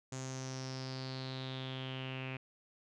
sawtooth tone with low-pass filter sweep, 131.1 Hz, C3, 4 cents sharp, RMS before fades -42 dBFS, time 0.12-2.37 s, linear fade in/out 5 ms, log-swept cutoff 7000 to 2500 Hz, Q 6.6, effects none

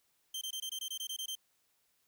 sawtooth tone bursts, 3136 Hz, G7, in tune, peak -34 dBFS, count 11, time 0.34-1.353 s, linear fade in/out 5 ms, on 73 ms, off 21 ms, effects white hiss -75 dBFS RMS until 2.07 s

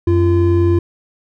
triangle tone pair together, 90.9 / 343.2 Hz, F#2 / F4, -30 / -30 cents, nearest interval octave + major seventh, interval 2300 cents, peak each -11 dBFS, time 0.07-0.79 s, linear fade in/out 5 ms, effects none

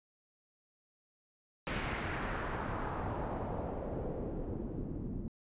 pink noise with low-pass filter sweep, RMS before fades -38 dBFS, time 1.67-5.28 s, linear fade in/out 0 ms, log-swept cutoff 2500 to 240 Hz, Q 1.5, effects resampled to 8000 Hz

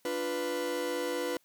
40% pulse chord, B diminished, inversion first, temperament equal, 293.7 / 349.2 / 493.9 Hz, D4 / F4 / B4, 0 / 0 / 0 cents, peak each -38 / -36 / -32 dBFS, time 0.05-1.37 s, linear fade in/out 2 ms, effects white hiss -69 dBFS RMS until 1.44 s

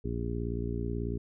harmonic tone, 58.27 Hz, A#1, in tune, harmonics 1 / 2 / 3 / 4 / 5 / 6 / 7, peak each -35 / -36 / -41 / -39 / -42 / -42 / -39 dBFS, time 0.04-1.18 s, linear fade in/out 10 ms, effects none

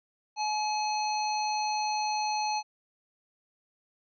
harmonic tone with a mistuned harmonic, 850 Hz, G#5, 40 cents sharp, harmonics 1 / 3 / 5 / 7, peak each -28 / -38 / -37 / -40 dBFS, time 0.36-2.63 s, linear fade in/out 50 ms, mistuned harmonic 7, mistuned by +23 cents, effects none

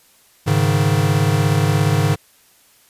square chord, Ab suspended fourth, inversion none, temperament equal, 103.83 / 138.59 / 155.56 Hz, Ab2 / Db3 / Eb3, 0 / 0 / 0 cents, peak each -19 dBFS, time 0.46-2.16 s, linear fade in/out 20 ms, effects white hiss -53 dBFS RMS until 2.89 s + resampled to 32000 Hz

